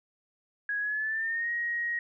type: tone with pitch glide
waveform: sine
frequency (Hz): 1661.2 to 1886.3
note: G#6 to A#6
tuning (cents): 0 to +20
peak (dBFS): -28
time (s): 0.69-1.99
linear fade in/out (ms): 2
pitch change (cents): +220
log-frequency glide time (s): 0.79-1.51
effects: none